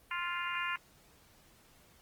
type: harmonic tone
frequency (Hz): 349.2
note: F4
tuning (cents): 0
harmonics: 3 / 4 / 5 / 6 / 7 / 8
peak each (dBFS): -38 / -39 / -40 / -41 / -41 / -42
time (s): 0.11-0.76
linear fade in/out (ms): 2
effects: pink hiss -63 dBFS RMS until 2.01 s + Opus 24 kbps